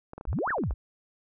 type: clicks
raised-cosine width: 1 ms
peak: -26 dBFS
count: 11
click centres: 0.134 / 0.18 / 0.211 / 0.253 / 0.33 / 0.388 / 0.476 / 0.506 / 0.583 / 0.637 / 0.709 s
type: exponential two-way sweep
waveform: sine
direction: up then down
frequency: 37.53 to 1891 to 37.53 Hz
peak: -26 dBFS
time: 0.27-0.74 s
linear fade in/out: 10 ms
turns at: 0.5 s
effects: none

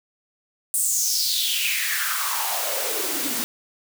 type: noise with high-pass filter sweep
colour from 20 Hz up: white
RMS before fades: -24 dBFS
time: 0.74-3.44 s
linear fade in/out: 0 ms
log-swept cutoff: 9200 to 210 Hz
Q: 4.9
effects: none

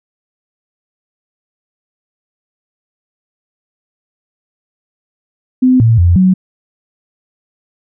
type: tone with pitch steps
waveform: sine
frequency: 255.3 / 114.1 / 87 / 186 Hz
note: C4 / A#2 / F2 / F#3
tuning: -42 / -37 / -6 / +9 cents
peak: -5 dBFS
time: 5.62-6.34 s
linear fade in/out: 10 ms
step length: 180 ms
effects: none

